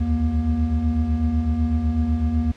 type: tone cluster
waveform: triangle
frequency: 71.9 / 79.9 / 237 Hz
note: D2 / D#2 / A#3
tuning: -36 / +47 / +29 cents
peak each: -23 / -19 / -21 dBFS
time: 0-2.52 s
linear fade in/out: 10 ms
effects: pink hiss -49 dBFS RMS until 2.56 s + low-pass 5000 Hz 12 dB/octave